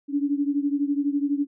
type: beating tone pair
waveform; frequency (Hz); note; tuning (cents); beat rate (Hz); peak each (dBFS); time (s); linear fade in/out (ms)
sine; 282 / 294; C#4 / D4; +30 / +2; 12; -23 / -26; 0.08-1.47; 50
effects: none